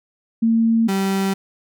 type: tone pair in turn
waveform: sine / 35% pulse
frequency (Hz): 227.2 / 193.95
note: A#3 / G3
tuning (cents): -44 / -18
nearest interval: minor third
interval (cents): 274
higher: first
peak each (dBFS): -13 / -16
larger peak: first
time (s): 0.42-0.88 / 0.88-1.34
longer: neither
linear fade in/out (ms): 10
effects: none